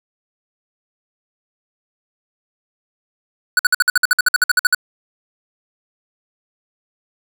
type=tone bursts; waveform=square; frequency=1480 Hz; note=F#6; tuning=in tune; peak=-10 dBFS; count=16; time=3.57-4.747 s; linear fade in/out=2 ms; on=22 ms; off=55 ms; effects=none